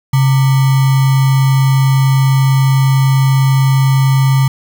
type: tone with sample-and-hold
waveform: sine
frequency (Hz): 134.5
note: C3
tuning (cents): +48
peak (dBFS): -7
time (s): 0.13-4.48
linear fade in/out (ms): 5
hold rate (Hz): 1050
effects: none